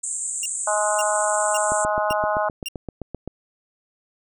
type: band-pass noise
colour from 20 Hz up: pink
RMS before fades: -28 dBFS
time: 0.03-1.85 s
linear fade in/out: 10 ms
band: 7200 to 8700 Hz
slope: 96 dB/octave
type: tone bursts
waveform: sawtooth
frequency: 2794 Hz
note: F7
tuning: in tune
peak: -23 dBFS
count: 5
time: 0.43-2.685 s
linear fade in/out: 2 ms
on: 27 ms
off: 530 ms
type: harmonic tone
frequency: 209.8 Hz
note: G#3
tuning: 18 cents sharp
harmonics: 3 / 4 / 5 / 6 / 7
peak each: -23 / -25 / -27 / -29 / -30 dBFS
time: 0.67-2.49 s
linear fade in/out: 5 ms
type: click train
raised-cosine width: 2 ms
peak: -17 dBFS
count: 13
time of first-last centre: 1.72-3.276 s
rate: 7.71 Hz
effects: none